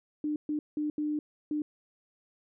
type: tone bursts at uneven times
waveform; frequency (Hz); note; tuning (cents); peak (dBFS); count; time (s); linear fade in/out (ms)
sine; 300; D4; +37; -28; 5; 0.24-0.36 / 0.49-0.59 / 0.77-0.9 / 0.98-1.19 / 1.51-1.62; 2
effects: none